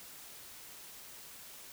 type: silence
effects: white hiss -51 dBFS RMS until 1.72 s